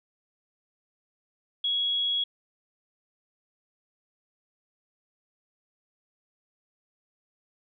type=tone; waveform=sine; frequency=3332 Hz; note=G#7; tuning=5 cents sharp; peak=-24 dBFS; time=1.64-2.24 s; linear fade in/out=5 ms; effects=none